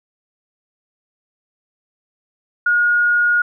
sine tone, 1437 Hz, F6, 49 cents sharp, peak -12 dBFS, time 2.66-3.42 s, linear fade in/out 5 ms, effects none

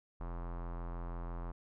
square tone with low-pass filter, 43 Hz, F1, 26 cents flat, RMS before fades -41 dBFS, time 0.2-1.52 s, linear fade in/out 10 ms, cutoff 1100 Hz, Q 2.5, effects none

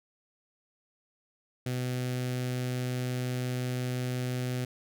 sawtooth tone with notch filter, 125.7 Hz, B2, 31 cents sharp, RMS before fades -32 dBFS, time 1.66-4.65 s, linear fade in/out 5 ms, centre 1000 Hz, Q 1.3, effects none

